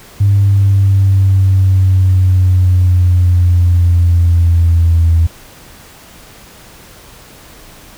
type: exponential sweep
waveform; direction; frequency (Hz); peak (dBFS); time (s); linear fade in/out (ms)
sine; down; 100.5 to 82.41; -5; 0.2-5.27; 10
effects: tanh soft clip ceiling -2 dBFS + pink hiss -38 dBFS RMS until 7.97 s